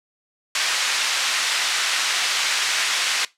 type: band-pass noise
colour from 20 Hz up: pink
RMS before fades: -22 dBFS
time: 0.55-3.25 s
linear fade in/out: 2 ms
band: 1700 to 6800 Hz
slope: 12 dB/octave
effects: noise-tail reverb RT60 0.2 s tail -20 dB re dry + low-pass 11000 Hz 12 dB/octave